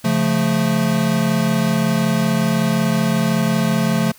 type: chord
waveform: square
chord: Db augmented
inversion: none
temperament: equal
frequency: 138.59 / 174.61 / 220 Hz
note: Db3 / F3 / A3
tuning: 0 / 0 / 0 cents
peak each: -23 / -20 / -19 dBFS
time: 0.04-4.12 s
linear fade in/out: 10 ms
effects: white hiss -47 dBFS RMS until 4.18 s